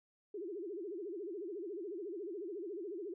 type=tone with vibrato; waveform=sine; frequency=374.2 Hz; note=F#4; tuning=20 cents sharp; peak=-40 dBFS; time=0.34-3.14 s; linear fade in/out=5 ms; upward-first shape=sine; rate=14 Hz; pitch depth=230 cents each way; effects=none